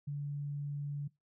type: tone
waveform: sine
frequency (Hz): 144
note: D3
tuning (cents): -34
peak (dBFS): -35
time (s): 0.07-1.08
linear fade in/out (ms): 10
effects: noise-tail reverb RT60 0.2 s tail -22 dB re dry